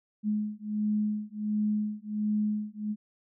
sine beating tone pair, 210.5 / 211.9 Hz, G#3 / G#3, +24 / +35 cents, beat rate 1.4 Hz, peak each -30 dBFS, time 0.23-2.96 s, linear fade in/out 50 ms, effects none

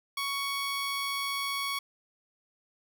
15% pulse tone, 1115 Hz, C#6, 10 cents sharp, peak -24 dBFS, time 0.17-1.79 s, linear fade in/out 5 ms, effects none

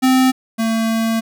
square tone pair in turn, 259.2 / 225.2 Hz, C4 / A3, -16 / +40 cents, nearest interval major second, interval 244 cents, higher first, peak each -11 / -16 dBFS, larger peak first, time 0.02-0.32 / 0.58-1.21 s, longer second, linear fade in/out 20 ms, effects none

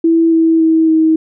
sine tone with pitch steps, 329.6 / 325.8 / 322.1 / 318.4 Hz, E4 / E4 / E4 / D#4, 0 / -20 / -40 / +40 cents, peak -7 dBFS, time 0.04-1.16 s, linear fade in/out 5 ms, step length 280 ms, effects none

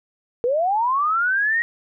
sine linear sweep, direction up, 460 to 1900 Hz, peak -17 dBFS, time 0.44-1.62 s, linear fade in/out 0 ms, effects none

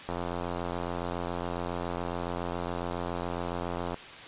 click train, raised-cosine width 1 ms, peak -19 dBFS, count 337, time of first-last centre 0.09-3.943 s, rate 87.2 Hz, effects white hiss -44 dBFS RMS until 4.27 s + resampled to 8000 Hz

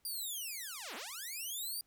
5% pulse linear two-way sweep, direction down then up, 4824 to 206.1 to 4824 Hz, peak -31 dBFS, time 0.05-1.81 s, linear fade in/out 2 ms, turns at 0.95 s, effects pink hiss -75 dBFS RMS until 1.86 s

